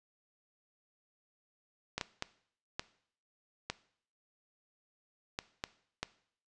clicks, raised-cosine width 0.2 ms, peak -17 dBFS, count 8, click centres 1.98 / 2.012 / 2.224 / 2.795 / 3.7 / 5.389 / 5.639 / 6.03 s, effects noise-tail reverb RT60 0.6 s tail -18 dB re dry + resampled to 22050 Hz

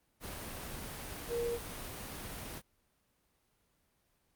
sine tone in noise, 472 Hz, A#4, 22 cents sharp, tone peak -32 dBFS, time 1.28-1.59 s, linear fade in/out 50 ms, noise pink, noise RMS -43 dBFS, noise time 0.2-2.62 s, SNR +8 dB, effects pink hiss -75 dBFS RMS until 4.35 s + Opus 32 kbps

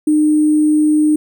sine tone with sample-and-hold, 304 Hz, D#4, 40 cents flat, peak -9 dBFS, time 0.07-1.16 s, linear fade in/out 5 ms, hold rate 8820 Hz, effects none

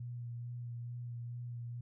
sine tone with vibrato, 120 Hz, B2, 49 cents flat, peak -40 dBFS, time 0-1.81 s, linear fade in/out 5 ms, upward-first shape sine, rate 2.3 Hz, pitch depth 20 cents each way, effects none

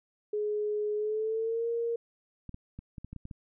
sine tone with pitch glide, 420 to 466 Hz, G#4 to A#4, +19 to -1 cents, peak -28 dBFS, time 0.33-1.96 s, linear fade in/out 5 ms, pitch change +180 cents, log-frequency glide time 0.96-1.68 s
clicks, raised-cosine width 5 ms, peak -29 dBFS, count 9, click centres 2.493 / 2.544 / 2.79 / 2.982 / 3.046 / 3.13 / 3.163 / 3.254 / 3.312 s
effects none

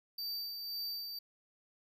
square tone with tremolo, 4639 Hz, D8, 22 cents flat, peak -37 dBFS, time 0.18-1.19 s, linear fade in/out 5 ms, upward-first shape sine, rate 1.9 Hz, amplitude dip 40%, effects none

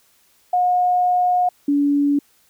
sine tone pair in turn, 721 / 286.1 Hz, F#5 / D4, -45 / -45 cents, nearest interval octave + major third, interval 1600 cents, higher first, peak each -14 dBFS, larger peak neither, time 0.53-1.49 / 1.68-2.19 s, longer first, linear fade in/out 5 ms, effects white hiss -58 dBFS RMS until 2.49 s

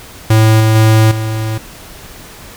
square tone with level steps, 110 Hz, A2, in tune, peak -6 / -8 / -6 / -16 dBFS, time 0.3-1.58 s, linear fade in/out 5 ms, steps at 0.6 / 0.75 / 1.11 s, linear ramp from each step 5 ms, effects pink hiss -34 dBFS RMS until 2.56 s

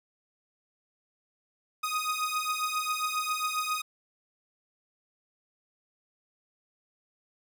sawtooth beating tone pair, 1244.5 / 1251.9 Hz, D#6 / D#6, 0 / +10 cents, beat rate 7.4 Hz, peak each -28 dBFS, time 1.83-3.82 s, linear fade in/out 10 ms, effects none

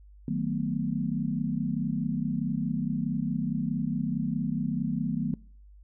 sine chord, B dominant seventh, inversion first, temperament just, 154.34 / 185.21 / 222.2 / 246.9 Hz, D#3 / F#3 / A3 / B3, -14 / +2 / +17 / 0 cents, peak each -32 dBFS, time 0.28-5.34 s, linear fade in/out 2 ms, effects noise-tail reverb RT60 0.5 s tail -25 dB re dry + added 50 Hz sine -49 dBFS peak until 5.83 s

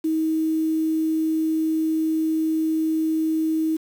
sine tone with quantisation, 317.5 Hz, D#4, 35 cents sharp, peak -19 dBFS, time 0.04-3.77 s, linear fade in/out 10 ms, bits 7, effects none

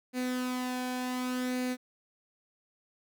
sawtooth tone with flanger, 251.9 Hz, B3, 34 cents sharp, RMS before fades -33 dBFS, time 0.13-1.77 s, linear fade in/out 50 ms, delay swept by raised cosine 0.45 to 1.24 ms, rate 0.67 Hz, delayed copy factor +0.5, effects none

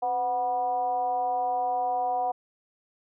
sine tone with frequency modulation, 739 Hz, F#5, 2 cents flat, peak -24 dBFS, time 0.02-2.32 s, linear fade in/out 10 ms, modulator 235 Hz, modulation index 0.61, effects none

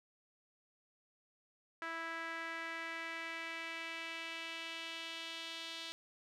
sawtooth tone with band-pass filter sweep, 329.4 Hz, E4, 1 cent flat, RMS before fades -44 dBFS, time 1.82-5.92 s, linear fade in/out 0 ms, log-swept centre 1600 to 3600 Hz, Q 2.4, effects none

